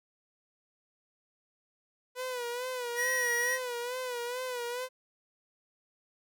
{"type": "tone with vibrato", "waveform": "sawtooth", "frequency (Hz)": 493.9, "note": "B4", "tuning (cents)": 0, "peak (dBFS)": -30, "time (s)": [2.15, 4.89], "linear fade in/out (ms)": 50, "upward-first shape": "sine", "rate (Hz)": 2.3, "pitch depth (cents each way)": 68}
{"type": "tone", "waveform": "square", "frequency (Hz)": 1906, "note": "A#6", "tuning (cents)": 38, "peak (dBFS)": -29, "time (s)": [2.95, 3.59], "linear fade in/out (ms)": 50}
{"effects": []}